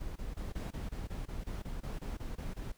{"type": "noise bursts", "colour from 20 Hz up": "brown", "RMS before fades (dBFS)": -39, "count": 15, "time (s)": [0, 2.722], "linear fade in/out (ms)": 10, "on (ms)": 160, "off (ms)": 23, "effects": ["pink hiss -66 dBFS RMS until 2.77 s"]}